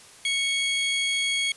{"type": "tone pair together", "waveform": "40% pulse", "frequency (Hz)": [2217, 3299], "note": ["C#7", "G#7"], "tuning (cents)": [0, -12], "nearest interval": "perfect fifth", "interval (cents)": 688, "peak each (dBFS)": -25, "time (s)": [0.25, 1.52], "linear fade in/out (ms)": 2, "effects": ["white hiss -49 dBFS RMS until 1.56 s", "resampled to 24000 Hz"]}